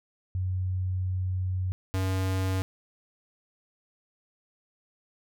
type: tone pair in turn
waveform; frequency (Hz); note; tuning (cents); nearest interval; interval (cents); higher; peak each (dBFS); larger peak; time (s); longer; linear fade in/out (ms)
sine / square; 92.5 / 94.39; F#2 / F#2; 0 / +35; unison; 35; second; -26; neither; 0.35-1.72 / 1.94-2.62; first; 0
effects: none